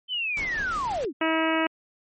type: linear sweep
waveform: sine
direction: down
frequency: 3105 to 233.1 Hz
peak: -25 dBFS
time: 0.08-1.13 s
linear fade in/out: 50 ms
type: noise with tremolo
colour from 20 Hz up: pink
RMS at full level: -37 dBFS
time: 0.37-1.05 s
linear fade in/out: 0 ms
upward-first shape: sine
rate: 6 Hz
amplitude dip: 30%
type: harmonic tone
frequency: 321.6 Hz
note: E4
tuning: 43 cents flat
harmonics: 1 / 2 / 3 / 4 / 5 / 6 / 7 / 8 / 9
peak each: -25 / -28 / -30 / -31 / -32 / -33 / -33 / -34 / -35 dBFS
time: 1.21-1.67 s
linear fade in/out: 5 ms
effects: MP3 32 kbps